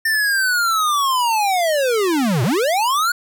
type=linear two-way sweep; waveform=square; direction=down then up; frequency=1810 to 110 to 1467 Hz; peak=-16 dBFS; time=0.05-3.12 s; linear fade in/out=5 ms; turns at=2.43 s; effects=none